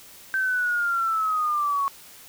sine linear sweep, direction down, 1558 to 1100 Hz, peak -21 dBFS, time 0.34-1.88 s, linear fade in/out 0 ms, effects white hiss -47 dBFS RMS until 2.28 s

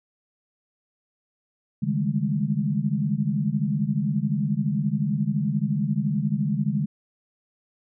sine tone cluster, 141.5 / 155.9 / 199.9 / 211.4 Hz, C#3 / D#3 / G3 / G#3, +36 / +4 / +34 / +31 cents, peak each -27 dBFS, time 1.82-6.86 s, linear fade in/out 10 ms, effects none

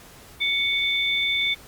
sine tone pair together, 2230 / 3541 Hz, C#7 / A7, +10 / +10 cents, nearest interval minor sixth, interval 800 cents, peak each -23 dBFS, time 0.4-1.55 s, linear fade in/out 20 ms, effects pink hiss -47 dBFS RMS until 1.67 s + Opus 48 kbps

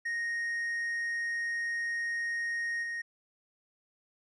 triangle tone with level steps, 1864.7 Hz, A#6, in tune, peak -29 / -32 dBFS, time 0.05-3.02 s, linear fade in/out 10 ms, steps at 2.82 s, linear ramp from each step 20 ms, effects resampled to 22050 Hz

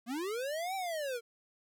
square linear two-way sweep, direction up then down, 220 to 784 to 450 Hz, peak -35 dBFS, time 0.06-1.21 s, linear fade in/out 50 ms, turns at 0.75 s, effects none

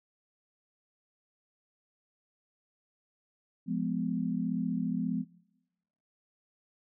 sine chord, F diminished, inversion none, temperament just, 174.61 / 209.5 / 251.4 Hz, F3 / Ab3 / Cb4, 0 / +15 / +31 cents, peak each -33 dBFS, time 3.66-5.25 s, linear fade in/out 50 ms, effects noise-tail reverb RT60 1.0 s tail -22 dB re dry

